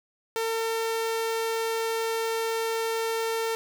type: tone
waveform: sawtooth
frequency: 452.1 Hz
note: A4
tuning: 47 cents sharp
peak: -22 dBFS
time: 0.36-3.55 s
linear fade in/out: 0 ms
effects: none